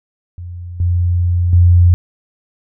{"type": "tone with level steps", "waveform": "sine", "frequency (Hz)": 87.9, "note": "F2", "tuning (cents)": 12, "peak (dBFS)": [-25, -11, -5], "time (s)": [0.38, 1.94], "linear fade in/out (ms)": 0, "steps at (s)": [0.8, 1.53], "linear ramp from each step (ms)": 2, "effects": []}